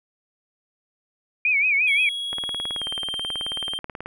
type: tone with vibrato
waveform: sine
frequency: 2361 Hz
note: D7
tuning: 9 cents sharp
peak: -17 dBFS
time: 1.45-2.09 s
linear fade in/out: 2 ms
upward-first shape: sine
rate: 5.7 Hz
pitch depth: 130 cents each way
type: tone with pitch glide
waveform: triangle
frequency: 3322 to 3157 Hz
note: G#7 to G7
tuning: 0 to +12 cents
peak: -25 dBFS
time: 1.87-3.79 s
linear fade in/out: 10 ms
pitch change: -88 cents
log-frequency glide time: 2.75-2.85 s
type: click train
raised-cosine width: 0.5 ms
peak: -18 dBFS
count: 33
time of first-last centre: 2.33-4.06 s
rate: 18.5 Hz
effects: none